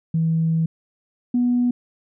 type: tone pair in turn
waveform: sine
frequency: 162.5 / 244.6 Hz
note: E3 / B3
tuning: -24 / -16 cents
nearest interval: perfect fifth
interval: 708 cents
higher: second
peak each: -16 / -15 dBFS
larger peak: second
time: 0.14-0.66 / 1.34-1.71 s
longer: first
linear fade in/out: 5 ms
effects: tanh soft clip ceiling -11 dBFS